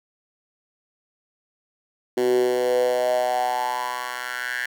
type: tone with high-pass filter sweep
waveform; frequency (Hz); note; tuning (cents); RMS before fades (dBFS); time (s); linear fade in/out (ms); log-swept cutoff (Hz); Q
10% pulse; 124.4; B2; +13; -23; 2.17-4.66; 5; 330 to 1700; 6.4
effects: none